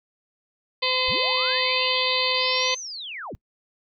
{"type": "harmonic tone", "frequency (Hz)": 512, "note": "C5", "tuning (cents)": -38, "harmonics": [1, 2, 4, 5, 6, 7, 8, 9], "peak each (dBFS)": [-29, -29, -29, -29, -29, -29, -29, -29], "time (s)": [0.82, 2.75], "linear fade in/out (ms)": 10}
{"type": "linear two-way sweep", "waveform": "sine", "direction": "up then down", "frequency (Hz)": [35.76, 6280, 35.76], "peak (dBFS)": -32, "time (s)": [1.08, 3.35], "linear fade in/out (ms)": 0, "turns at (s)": 2.79}
{"effects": ["noise-tail reverb RT60 0.1 s tail -24 dB re dry"]}